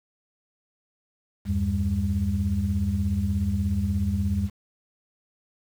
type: tone cluster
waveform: sine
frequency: 79.3 / 96 / 200.1 Hz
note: D#2 / G2 / G3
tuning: +33 / -36 / +36 cents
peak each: -26 dBFS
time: 1.45-4.5 s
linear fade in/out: 50 ms
effects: tanh soft clip ceiling -13 dBFS + 8-bit